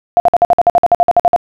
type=tone bursts; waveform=sine; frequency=698.5 Hz; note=F5; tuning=in tune; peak=-4 dBFS; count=15; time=0.17-1.362 s; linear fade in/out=0 ms; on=30 ms; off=53 ms; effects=none